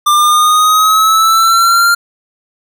square exponential sweep, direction up, 1187 to 1396.9 Hz, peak -7 dBFS, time 0.06-1.95 s, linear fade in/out 10 ms, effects none

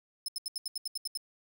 sawtooth tone bursts, 5200 Hz, E8, 24 cents flat, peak -30 dBFS, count 10, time 0.26-1.174 s, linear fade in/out 2 ms, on 23 ms, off 76 ms, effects none

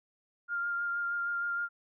sine tone with vibrato, 1401 Hz, F6, 5 cents sharp, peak -30 dBFS, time 0.48-1.69 s, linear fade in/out 50 ms, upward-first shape sine, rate 6.4 Hz, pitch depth 15 cents each way, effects none

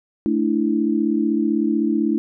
sine chord, A suspended fourth, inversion none, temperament equal, 220 / 293.7 / 329.6 Hz, A3 / D4 / E4, 0 / 0 / 0 cents, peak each -21 dBFS, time 0.26-2.18 s, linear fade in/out 0 ms, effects none

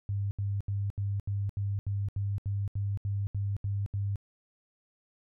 sine tone bursts, 100.2 Hz, G2, 38 cents sharp, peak -28 dBFS, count 14, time 0.09-4.158 s, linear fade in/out 0 ms, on 220 ms, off 76 ms, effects none

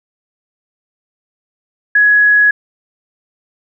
sine tone, 1677 Hz, G#6, 16 cents sharp, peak -6 dBFS, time 1.95-2.51 s, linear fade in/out 5 ms, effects none

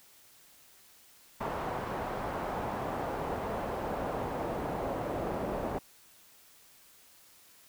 brown noise with band-pass filter sweep, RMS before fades -35 dBFS, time 1.4-5.79 s, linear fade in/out 10 ms, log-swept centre 930 to 610 Hz, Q 1.3, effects white hiss -59 dBFS RMS until 7.68 s

